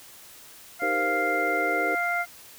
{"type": "harmonic tone", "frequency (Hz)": 698.5, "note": "F5", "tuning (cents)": 0, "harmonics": [1, 2, 3], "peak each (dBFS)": [-28, -28, -28], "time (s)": [0.79, 2.26], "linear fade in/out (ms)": 50}
{"type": "chord", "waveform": "sine", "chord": "C minor seventh", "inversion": "first", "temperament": "equal", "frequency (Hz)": [311.1, 392, 466.2, 523.3], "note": ["Eb4", "G4", "Bb4", "C5"], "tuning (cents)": [0, 0, 0, 0], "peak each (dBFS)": -33, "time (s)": [0.82, 1.95], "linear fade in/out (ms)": 2}
{"effects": ["white hiss -48 dBFS RMS until 2.58 s"]}